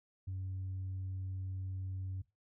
sine tone, 94.3 Hz, F#2, 33 cents sharp, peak -36 dBFS, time 0.27-2.22 s, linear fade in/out 10 ms, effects noise-tail reverb RT60 0.2 s tail -17 dB re dry + tanh soft clip ceiling -35 dBFS

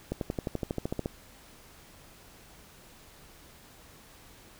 accelerating click train, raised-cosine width 2 ms, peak -17 dBFS, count 13, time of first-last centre 0.12-1.059 s, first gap 92 ms, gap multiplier 0.97, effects pink hiss -54 dBFS RMS until 4.59 s

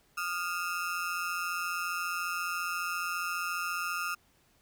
35% pulse ring-modulated tone, 1318.5 Hz, E6, in tune, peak -27 dBFS, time 0.17-4.15 s, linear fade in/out 10 ms, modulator 87.3 Hz, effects pink hiss -67 dBFS RMS until 4.61 s

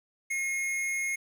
square tone with amplitude modulation, 2156 Hz, C#7, 49 cents flat, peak -28 dBFS, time 0.3-1.16 s, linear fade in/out 10 ms, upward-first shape sine, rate 296 Hz, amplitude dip 25%, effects resampled to 32000 Hz + 10-bit

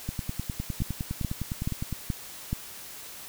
two click trains, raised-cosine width 5 ms, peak -15 / -18 dBFS, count 5 / 19, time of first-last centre 0.82-2.529 / 0.09-1.927 s, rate 2.34 / 9.8 Hz, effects white hiss -43 dBFS RMS until 3.28 s

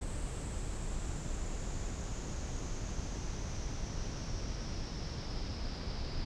brown noise with low-pass filter sweep, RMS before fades -38 dBFS, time 0.01-6.25 s, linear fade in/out 10 ms, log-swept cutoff 8100 to 4900 Hz, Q 7.3, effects none

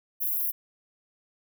white high-pass noise, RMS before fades -28 dBFS, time 0.2-0.52 s, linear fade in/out 20 ms, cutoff 11000 Hz, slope 96 dB/octave, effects none

